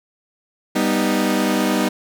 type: chord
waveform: sawtooth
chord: G augmented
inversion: none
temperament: equal with one note detuned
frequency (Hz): 197.48 / 246.9 / 311.1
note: G3 / B3 / D#4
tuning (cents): +13 / 0 / 0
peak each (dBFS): -17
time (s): 0.75-1.89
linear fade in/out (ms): 10
effects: none